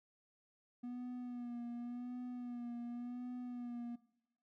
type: tone with vibrato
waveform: triangle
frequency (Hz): 243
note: B3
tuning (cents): -28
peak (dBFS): -40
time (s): 0.83-3.96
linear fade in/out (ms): 10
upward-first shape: sine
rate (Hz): 0.9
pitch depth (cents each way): 36
effects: noise-tail reverb RT60 0.8 s tail -18 dB re dry